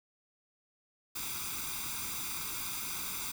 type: noise with comb filter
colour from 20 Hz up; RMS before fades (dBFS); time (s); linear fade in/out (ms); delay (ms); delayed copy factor
white; -38; 1.15-3.32; 10; 0.83; +0.85
effects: none